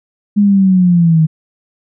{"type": "linear sweep", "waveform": "sine", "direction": "down", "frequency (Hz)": [207.7, 155.56], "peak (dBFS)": -6, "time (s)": [0.36, 1.27], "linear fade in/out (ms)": 20, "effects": []}